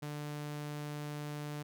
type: tone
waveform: sawtooth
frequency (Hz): 148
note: D3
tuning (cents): +14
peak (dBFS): -35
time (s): 0.02-1.63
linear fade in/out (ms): 10
effects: none

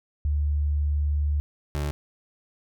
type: tone pair in turn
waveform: sine / 30% pulse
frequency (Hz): 73.42 / 73.42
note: D2 / D2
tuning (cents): 0 / 0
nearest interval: unison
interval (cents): 0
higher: neither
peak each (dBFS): -21 / -23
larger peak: first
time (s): 0.25-1.4 / 1.75-1.91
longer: first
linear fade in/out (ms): 0
effects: none

